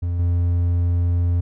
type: tone with level steps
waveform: triangle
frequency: 87 Hz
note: F2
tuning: 6 cents flat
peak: -18 / -14 dBFS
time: 0.02-1.41 s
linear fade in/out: 10 ms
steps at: 0.19 s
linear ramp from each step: 2 ms
effects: none